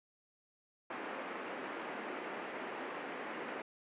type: band-pass noise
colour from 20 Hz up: pink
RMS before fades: -43 dBFS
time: 0.9-3.62 s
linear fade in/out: 5 ms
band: 260 to 2400 Hz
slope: 24 dB/octave
effects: resampled to 8000 Hz